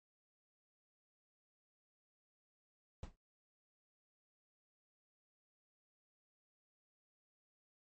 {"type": "noise with exponential decay", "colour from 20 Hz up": "brown", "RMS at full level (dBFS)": -40, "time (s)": [3.03, 3.16], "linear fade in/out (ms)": 1, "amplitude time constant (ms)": 28, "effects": ["noise-tail reverb RT60 0.1 s tail -20 dB re dry", "MP3 32 kbps"]}